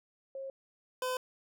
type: tone pair in turn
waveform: sine / 25% pulse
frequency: 539 / 508.7 Hz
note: C#5 / C5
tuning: -49 / -49 cents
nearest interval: minor second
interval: 100 cents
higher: first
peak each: -38 / -28 dBFS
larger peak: second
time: 0.35-0.5 / 1.02-1.17 s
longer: neither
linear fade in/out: 2 ms
effects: none